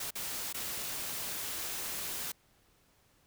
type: noise with dropouts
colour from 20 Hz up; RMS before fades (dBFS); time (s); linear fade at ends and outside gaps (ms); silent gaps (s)
white; -38; 0-2.32; 5; 0.107-0.153 / 0.528-0.543
effects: pink hiss -68 dBFS RMS until 3.26 s